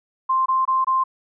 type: tone bursts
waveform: sine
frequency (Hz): 1050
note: C6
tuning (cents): +6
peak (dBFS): -16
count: 4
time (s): 0.29-1.039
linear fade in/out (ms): 10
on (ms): 170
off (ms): 23
effects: none